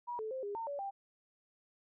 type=tone with pitch steps; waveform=sine; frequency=963 / 436.5 / 523 / 406.9 / 910 / 570 / 790 Hz; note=B5 / A4 / C5 / G#4 / A#5 / C#5 / G5; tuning=-44 / -14 / -1 / -35 / -42 / +48 / +13 cents; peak=-37 dBFS; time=0.07-0.91 s; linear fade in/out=20 ms; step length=120 ms; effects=none